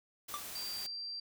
white noise, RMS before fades -45 dBFS, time 0.28-0.87 s, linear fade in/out 10 ms
square tone with exponential decay, 1174.7 Hz, D6, in tune, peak -34 dBFS, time 0.34-0.46 s, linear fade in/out 0 ms, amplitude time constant 25 ms
sine tone, 4709 Hz, D8, 4 cents sharp, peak -39 dBFS, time 0.55-1.2 s, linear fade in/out 5 ms
effects none

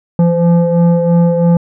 sine tone with frequency modulation, 170 Hz, F3, 46 cents flat, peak -6 dBFS, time 0.19-1.57 s, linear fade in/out 2 ms, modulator 343 Hz, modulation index 1, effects tanh soft clip ceiling -3 dBFS

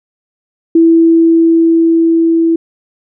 sine tone with level ramp, 330 Hz, E4, 2 cents sharp, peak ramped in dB -3 to -7 dBFS, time 0.75-2.56 s, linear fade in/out 5 ms, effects none

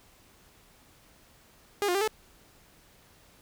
sawtooth tone with pitch steps, 407.6 / 354.8 / 396 / 433.6 Hz, G#4 / F4 / G4 / A4, -32 / +27 / +18 / -25 cents, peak -21 dBFS, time 1.82-2.076 s, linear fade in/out 0 ms, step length 64 ms, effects pink hiss -59 dBFS RMS until 3.41 s

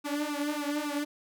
sawtooth tone with flanger, 293.7 Hz, D4, in tune, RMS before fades -32 dBFS, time 0.04-1.05 s, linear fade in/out 20 ms, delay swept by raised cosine 0.76 to 4.06 ms, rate 3.6 Hz, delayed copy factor +0.95, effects none

